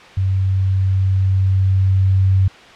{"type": "tone with level ramp", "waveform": "sine", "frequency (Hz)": 95.4, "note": "G2", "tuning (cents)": -47, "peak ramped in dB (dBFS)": [-14, -10], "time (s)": [0.17, 2.48], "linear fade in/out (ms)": 5, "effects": ["white hiss -40 dBFS RMS until 2.75 s", "low-pass 3000 Hz 12 dB/octave"]}